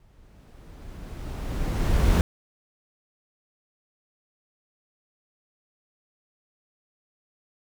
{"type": "noise with exponential growth", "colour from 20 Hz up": "brown", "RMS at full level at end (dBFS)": -17, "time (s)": [0, 2.21], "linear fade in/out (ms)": 1, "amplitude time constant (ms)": 480, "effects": []}